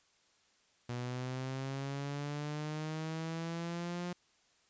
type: linear sweep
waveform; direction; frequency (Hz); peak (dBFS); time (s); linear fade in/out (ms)
sawtooth; up; 121 to 177.8; -33; 0.89-4.13; 5
effects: white hiss -70 dBFS RMS until 4.69 s + resampled to 16000 Hz